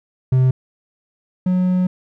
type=tone pair in turn; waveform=triangle; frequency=129.2 / 182.72 Hz; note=C3 / F#3; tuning=-21 / -21 cents; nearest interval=tritone; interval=600 cents; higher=second; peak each=-9 / -12 dBFS; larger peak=first; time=0.32-0.51 / 1.46-1.87 s; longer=second; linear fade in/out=5 ms; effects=none